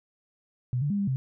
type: tone with pitch steps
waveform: sine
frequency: 124.6 / 145 / 202.5 / 199.5 / 131.6 Hz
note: B2 / D3 / G#3 / G3 / C3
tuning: +16 / -22 / -43 / +31 / +10 cents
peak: -24 dBFS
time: 0.73-1.16 s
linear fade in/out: 0 ms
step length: 86 ms
effects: none